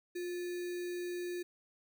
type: tone with sample-and-hold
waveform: sine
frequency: 353.9 Hz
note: F4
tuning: 23 cents sharp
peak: -36 dBFS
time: 0.15-1.43 s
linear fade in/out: 10 ms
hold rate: 2100 Hz
effects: none